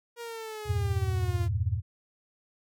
sawtooth exponential sweep, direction down, 476.1 to 342.6 Hz, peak -33 dBFS, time 0.16-1.49 s, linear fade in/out 50 ms
sine chord, E diminished, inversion none, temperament equal, 82.41 / 98 / 116.54 Hz, E2 / G2 / Bb2, 0 / 0 / 0 cents, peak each -30 / -29 / -31 dBFS, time 0.65-1.82 s, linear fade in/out 50 ms
effects none

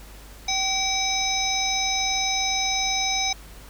harmonic tone with a mistuned harmonic, 767 Hz, G5, 38 cents flat, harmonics 1 / 3 / 5 / 7 / 8, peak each -28 / -28 / -28 / -28 / -28 dBFS, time 0.48-3.33 s, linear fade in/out 5 ms, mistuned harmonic 7, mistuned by -56 cents, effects added 50 Hz sine -43 dBFS peak until 3.69 s + pink hiss -47 dBFS RMS until 3.69 s

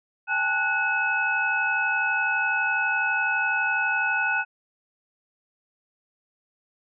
sine tone cluster, 798 / 870 / 1475 / 2575 Hz, G5 / A5 / F#6 / E7, +31 / -20 / -6 / -41 cents, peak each -32 / -31 / -23 / -28 dBFS, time 0.27-4.45 s, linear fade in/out 50 ms, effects none

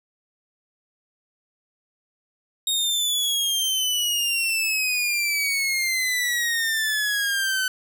sawtooth exponential sweep, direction down, 3743 to 1511 Hz, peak -18 dBFS, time 2.67-7.68 s, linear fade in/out 2 ms, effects none

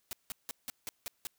white noise bursts, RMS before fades -39 dBFS, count 7, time 0.11-1.27 s, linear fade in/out 0 ms, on 20 ms, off 170 ms, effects white hiss -75 dBFS RMS until 1.38 s

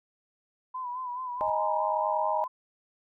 sine tone with vibrato, 1000 Hz, B5, 21 cents sharp, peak -32 dBFS, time 0.74-2.48 s, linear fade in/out 10 ms, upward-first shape sine, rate 4.7 Hz, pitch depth 56 cents each way
brown noise with exponential growth, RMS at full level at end -47 dBFS, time 1.3-1.5 s, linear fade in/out 1 ms, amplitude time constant 42 ms
sine chord, D# suspended fourth, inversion none, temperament equal, 622.3 / 830.6 / 932.3 Hz, D#5 / G#5 / A#5, 0 / 0 / 0 cents, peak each -30 dBFS, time 1.41-2.44 s, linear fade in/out 0 ms
effects none

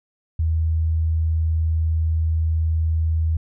sine tone, 80.4 Hz, E2, 43 cents flat, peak -17 dBFS, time 0.39-3.37 s, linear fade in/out 5 ms, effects none

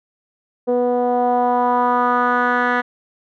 10% pulse tone with low-pass filter sweep, 245.5 Hz, B3, 10 cents flat, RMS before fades -17 dBFS, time 0.67-2.82 s, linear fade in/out 20 ms, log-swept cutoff 500 to 1900 Hz, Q 2.9, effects none

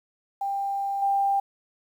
sine tone with level steps, 793 Hz, G5, 20 cents sharp, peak -25 / -20 dBFS, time 0.41-1.4 s, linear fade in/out 5 ms, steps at 1.02 s, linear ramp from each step 5 ms, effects 9-bit

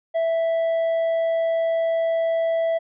triangle tone, 659.3 Hz, E5, in tune, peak -17 dBFS, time 0.14-2.79 s, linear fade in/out 20 ms, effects resampled to 8000 Hz

